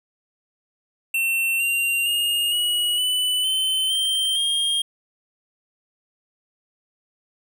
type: tone with pitch steps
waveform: square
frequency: 2700 / 2770 / 2841 / 2914 / 2989 / 3066 / 3145 / 3226 Hz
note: E7 / F7 / F7 / F#7 / F#7 / G7 / G7 / G7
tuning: +41 / -15 / +29 / -27 / +17 / -39 / +5 / +49 cents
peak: -20 dBFS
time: 1.14-4.82 s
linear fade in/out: 5 ms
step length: 460 ms
effects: none